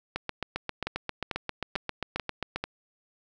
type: two click trains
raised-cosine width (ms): 0.3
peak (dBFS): -14 / -14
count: 5 / 19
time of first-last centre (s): 0.87-2.64 / 0.16-2.56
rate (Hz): 2.26 / 7.5
effects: none